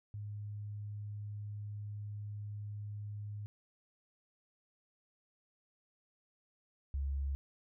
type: tone pair in turn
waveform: sine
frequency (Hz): 103.83 / 69.3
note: G#2 / C#2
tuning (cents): 0 / 0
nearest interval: perfect fifth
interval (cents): 700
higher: first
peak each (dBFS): -40 / -33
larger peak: second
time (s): 0.14-3.46 / 6.94-7.35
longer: first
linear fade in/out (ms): 0
effects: none